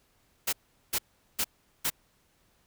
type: noise bursts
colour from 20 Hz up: white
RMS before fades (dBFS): -28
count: 4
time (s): 0.47-1.902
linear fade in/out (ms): 10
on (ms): 58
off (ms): 400
effects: pink hiss -68 dBFS RMS until 2.66 s